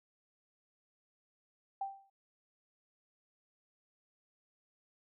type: tone with exponential decay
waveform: sine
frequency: 784 Hz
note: G5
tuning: in tune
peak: -32 dBFS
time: 1.81-2.1 s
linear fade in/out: 5 ms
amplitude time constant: 63 ms
effects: none